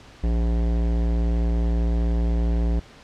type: tone with hard clipping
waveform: sine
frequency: 57.6 Hz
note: A#1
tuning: 20 cents flat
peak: -21 dBFS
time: 0.23-2.8 s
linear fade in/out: 10 ms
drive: 17 dB
effects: pink hiss -47 dBFS RMS until 3.03 s + low-pass 5000 Hz 12 dB/octave